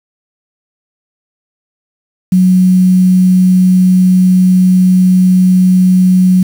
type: tone with quantisation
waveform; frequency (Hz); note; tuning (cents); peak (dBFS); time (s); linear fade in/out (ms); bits
sine; 184; F#3; -9; -4; 2.32-6.43; 5; 5
effects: none